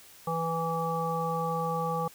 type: harmonic tone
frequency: 164.81 Hz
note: E3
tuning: in tune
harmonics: 1 / 3 / 5 / 7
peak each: -33 / -33 / -33 / -33 dBFS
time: 0.27-2.08 s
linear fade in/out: 5 ms
effects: white hiss -53 dBFS RMS until 2.14 s